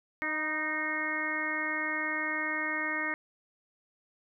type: harmonic tone with a mistuned harmonic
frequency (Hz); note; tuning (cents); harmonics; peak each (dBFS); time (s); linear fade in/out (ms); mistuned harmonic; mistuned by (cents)
308.7; D#4; -14; 1 / 2 / 3 / 4 / 5 / 6 / 7; -39 / -42 / -42 / -39 / -40 / -33 / -35; 0.22-3.14; 0; 3; +33
effects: none